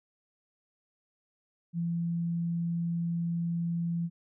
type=tone; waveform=sine; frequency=169.5 Hz; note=E3; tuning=49 cents sharp; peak=-28 dBFS; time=1.73-4.1 s; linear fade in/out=50 ms; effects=none